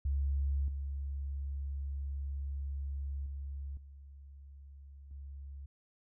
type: tone with level steps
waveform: sine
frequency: 69.5 Hz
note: C#2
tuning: 5 cents sharp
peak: -29 / -35 / -38 / -49 / -43 dBFS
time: 0.05-5.66 s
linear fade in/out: 5 ms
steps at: 0.68 / 3.26 / 3.77 / 5.11 s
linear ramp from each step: 2 ms
effects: none